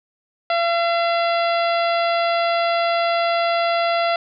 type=harmonic tone; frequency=680 Hz; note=F5; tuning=46 cents flat; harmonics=1 / 2 / 3 / 4 / 5 / 6 / 7; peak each=-18 / -24 / -28 / -30 / -32 / -34 / -35 dBFS; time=0.5-4.16 s; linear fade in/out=2 ms; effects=none